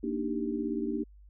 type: chord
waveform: sine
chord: Eb major seventh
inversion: second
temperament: equal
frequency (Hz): 233.1 / 293.7 / 311.1 / 392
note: Bb3 / D4 / Eb4 / G4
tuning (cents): 0 / 0 / 0 / 0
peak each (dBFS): -34 / -34 / -36 / -36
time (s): 0.03-1.04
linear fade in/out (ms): 10
effects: added 50 Hz sine -51 dBFS peak until 1.29 s